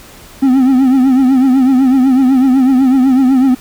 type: tone with vibrato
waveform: triangle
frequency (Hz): 261.6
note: C4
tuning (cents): 0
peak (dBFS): -4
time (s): 0.42-3.55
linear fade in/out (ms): 10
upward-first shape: triangle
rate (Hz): 8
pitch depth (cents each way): 100
effects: pink hiss -37 dBFS RMS until 3.6 s